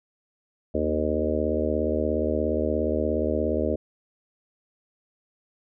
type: harmonic tone with a mistuned harmonic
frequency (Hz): 77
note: D#2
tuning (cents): -17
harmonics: 1 / 3 / 4 / 5 / 6 / 7 / 8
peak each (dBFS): -30 / -30 / -30 / -30 / -30 / -30 / -30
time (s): 0.74-3.76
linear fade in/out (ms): 10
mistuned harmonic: 3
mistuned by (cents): +23
effects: none